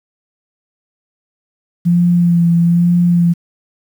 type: tone with vibrato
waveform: sine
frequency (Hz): 172.2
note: F3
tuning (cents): -24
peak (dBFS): -8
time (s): 1.85-3.34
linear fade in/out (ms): 20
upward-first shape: sine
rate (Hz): 1.1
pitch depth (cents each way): 26
effects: 7-bit